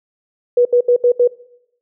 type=tone bursts; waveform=sine; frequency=487.1 Hz; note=B4; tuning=24 cents flat; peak=-8 dBFS; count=5; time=0.57-1.276 s; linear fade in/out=5 ms; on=82 ms; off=74 ms; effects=noise-tail reverb RT60 0.8 s tail -21 dB re dry